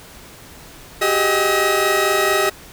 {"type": "tone cluster", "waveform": "35% pulse", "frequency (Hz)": [380.2, 404.7, 622, 1284, 1904], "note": ["F#4", "G#4", "D#5", "E6", "A#6"], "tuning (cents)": [47, -45, -1, -46, 36], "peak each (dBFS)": -20, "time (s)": [1.01, 2.5], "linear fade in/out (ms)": 10, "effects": ["pink hiss -41 dBFS RMS until 2.72 s"]}